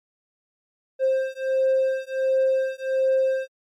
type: beating tone pair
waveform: triangle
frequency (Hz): 527 / 528.4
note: C5 / C5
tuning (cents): +12 / +17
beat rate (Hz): 1.4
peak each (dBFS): -20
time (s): 0.99-3.48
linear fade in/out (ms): 50
effects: tanh soft clip ceiling -11 dBFS + MP3 64 kbps